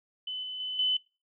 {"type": "tone with level steps", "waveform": "sine", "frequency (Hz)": 3019, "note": "F#7", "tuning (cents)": 34, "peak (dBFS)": [-32, -34, -31, -23], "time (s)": [0.27, 0.97], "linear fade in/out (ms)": 5, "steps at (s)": [0.43, 0.6, 0.79], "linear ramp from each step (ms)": 2, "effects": ["noise-tail reverb RT60 0.3 s tail -22 dB re dry"]}